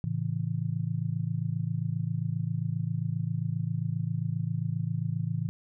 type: chord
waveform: sine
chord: A major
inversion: none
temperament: just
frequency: 110 / 137.5 / 165 Hz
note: A2 / C#3 / E3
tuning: 0 / -14 / +2 cents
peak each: -32 dBFS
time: 0.04-5.49 s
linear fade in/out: 0 ms
effects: none